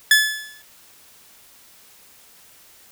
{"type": "tone with exponential decay", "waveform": "sawtooth", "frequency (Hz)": 1723, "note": "A6", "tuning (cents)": -37, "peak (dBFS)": -5, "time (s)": [0.11, 0.62], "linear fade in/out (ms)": 2, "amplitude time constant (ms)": 110, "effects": ["white hiss -50 dBFS RMS until 2.91 s"]}